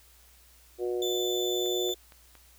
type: harmonic tone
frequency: 121.3 Hz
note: B2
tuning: 31 cents flat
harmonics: 3 / 4 / 5 / 6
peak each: -29 / -34 / -41 / -44 dBFS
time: 0.78-1.95 s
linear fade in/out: 50 ms
type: tone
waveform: 35% pulse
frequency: 3520 Hz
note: A7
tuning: in tune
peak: -29 dBFS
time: 1.02-1.94 s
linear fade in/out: 2 ms
type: click train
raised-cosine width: 0.3 ms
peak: -35 dBFS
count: 4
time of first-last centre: 1.66-2.353 s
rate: 4.33 Hz
effects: added 60 Hz sine -59 dBFS peak until 2.58 s + white hiss -59 dBFS RMS until 2.58 s